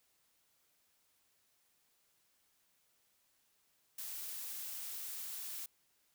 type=noise; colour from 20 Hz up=blue; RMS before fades=-44 dBFS; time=3.98-5.66 s; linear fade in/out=5 ms; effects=white hiss -75 dBFS RMS until 6.14 s